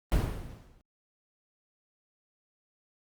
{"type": "noise with exponential decay", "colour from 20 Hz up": "brown", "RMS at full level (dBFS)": -23, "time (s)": [0.12, 0.81], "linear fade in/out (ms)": 0, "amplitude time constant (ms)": 150, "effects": ["Opus 32 kbps"]}